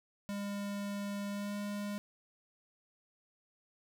square tone with pitch glide, 202 to 204.6 Hz, G#3 to G#3, -48 to -26 cents, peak -37 dBFS, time 0.29-1.98 s, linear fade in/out 0 ms, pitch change +22 cents, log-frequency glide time 1.3-1.56 s, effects none

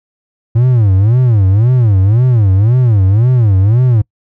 triangle tone with vibrato, 110 Hz, A2, in tune, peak -4 dBFS, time 0.55-4.02 s, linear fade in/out 10 ms, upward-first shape sine, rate 1.9 Hz, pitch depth 270 cents each way, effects noise-tail reverb RT60 0.1 s tail -26 dB re dry

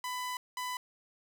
sawtooth tone bursts at uneven times, 999 Hz, B5, 20 cents sharp, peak -31 dBFS, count 2, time 0.04-0.37 / 0.57-0.77 s, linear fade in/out 2 ms, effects none

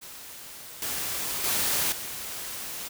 white noise with level steps, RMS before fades -43 / -31 / -26 / -36 dBFS, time 0.01-2.89 s, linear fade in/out 20 ms, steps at 0.82 / 1.44 / 1.92 s, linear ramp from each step 2 ms, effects none

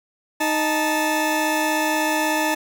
20% pulse tone pair together, 310.5 / 875.2 Hz, D#4 / A5, -3 / -9 cents, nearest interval octave + tritone, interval 1794 cents, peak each -17 dBFS, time 0.4-2.55 s, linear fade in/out 10 ms, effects none

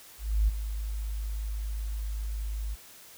sine tone with ADSR envelope, 52.6 Hz, G#1, 23 cents sharp, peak -19 dBFS, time 0.18-2.76 s, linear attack 300 ms, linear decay 20 ms, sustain -11 dB, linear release 31 ms, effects white hiss -51 dBFS RMS until 3.17 s

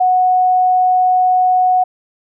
sine tone, 736 Hz, F#5, 9 cents flat, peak -9 dBFS, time 0-1.84 s, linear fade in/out 10 ms, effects none

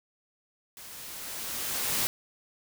white noise with level ramp, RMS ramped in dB -46 to -27 dBFS, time 0.77-2.07 s, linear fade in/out 0 ms, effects none

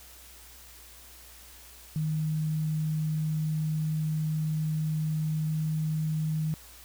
sine tone pair in turn, 155.56 / 156.16 Hz, D#3 / D#3, 0 / +7 cents, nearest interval unison, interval 7 cents, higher second, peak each -26 dBFS, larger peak neither, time 1.96-5.47 / 5.47-6.54 s, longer first, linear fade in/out 0 ms, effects added 60 Hz sine -54 dBFS peak until 6.84 s + white hiss -51 dBFS RMS until 6.84 s

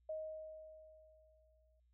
sine tone with exponential decay, 627 Hz, D#5, 13 cents sharp, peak -39 dBFS, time 0.09-1.8 s, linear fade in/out 5 ms, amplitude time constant 370 ms, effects added 60 Hz sine -70 dBFS peak until 1.93 s

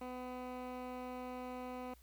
15% pulse tone with low-pass filter, 251.5 Hz, B3, 32 cents sharp, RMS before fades -45 dBFS, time 0.01-1.94 s, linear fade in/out 5 ms, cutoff 2200 Hz, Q 0.69, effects added 60 Hz sine -61 dBFS peak until 2.02 s + white hiss -69 dBFS RMS until 2.02 s

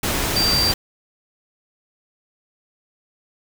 sine tone in noise, 4699 Hz, D8, in tune, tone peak -17 dBFS, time 0.36-0.72 s, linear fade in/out 5 ms, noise pink, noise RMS -22 dBFS, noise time 0.03-0.74 s, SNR +2 dB, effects none

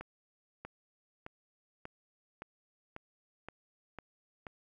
accelerating click train, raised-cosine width 0.5 ms, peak -28 dBFS, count 9, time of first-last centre 0.01-4.468 s, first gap 640 ms, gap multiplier 0.96, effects 11-bit

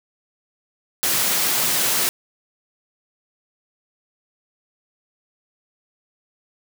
white high-pass noise, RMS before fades -20 dBFS, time 1.03-2.09 s, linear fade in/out 0 ms, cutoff 110 Hz, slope 48 dB/octave, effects none

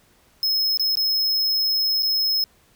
square tone with dropouts, 5170 Hz, E8, 34 cents flat, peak -19 dBFS, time 0.43-2.44 s, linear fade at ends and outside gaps 1 ms, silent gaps 0.773-0.796 / 0.954-0.971 / 2.024-2.03 s, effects pink hiss -58 dBFS RMS until 2.75 s

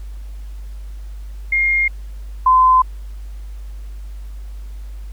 sine tone pair in turn, 2128 / 1026.6 Hz, C7 / C6, +29 / -33 cents, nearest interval octave + minor second, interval 1262 cents, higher first, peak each -13 / -8 dBFS, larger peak second, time 1.52-1.88 / 2.46-2.82 s, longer neither, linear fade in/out 5 ms, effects added 50 Hz sine -28 dBFS peak until 5.12 s + pink hiss -52 dBFS RMS until 5.12 s

